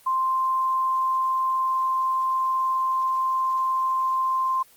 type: tone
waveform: sine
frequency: 1046.5 Hz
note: C6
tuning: in tune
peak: -20 dBFS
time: 0.06-4.63 s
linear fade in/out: 10 ms
effects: white hiss -54 dBFS RMS until 4.76 s + Opus 24 kbps